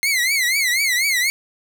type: tone with vibrato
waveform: sawtooth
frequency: 2093 Hz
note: C7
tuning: in tune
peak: -13 dBFS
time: 0.03-1.3 s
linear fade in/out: 0 ms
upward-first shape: triangle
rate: 4.1 Hz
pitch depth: 180 cents each way
effects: none